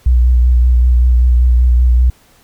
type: tone with vibrato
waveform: sine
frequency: 61.2 Hz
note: B1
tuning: 15 cents flat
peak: -6 dBFS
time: 0.06-2.1 s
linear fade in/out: 5 ms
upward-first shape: sine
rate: 5.2 Hz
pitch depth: 31 cents each way
effects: pink hiss -49 dBFS RMS until 2.43 s